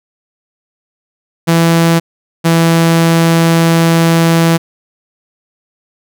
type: tone pair in turn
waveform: sawtooth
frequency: 166.5 / 165.79 Hz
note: E3 / E3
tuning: +18 / +10 cents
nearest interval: unison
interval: 8 cents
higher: first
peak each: -3 dBFS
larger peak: neither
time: 1.47-2 / 2.44-4.58 s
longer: second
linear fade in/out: 20 ms
effects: none